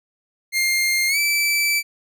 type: tone with pitch glide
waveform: sawtooth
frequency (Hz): 2115 to 2320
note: C7 to D7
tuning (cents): +18 to -22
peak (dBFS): -14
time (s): 0.52-1.83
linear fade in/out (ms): 50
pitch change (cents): +160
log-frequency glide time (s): 1.08-1.18
effects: none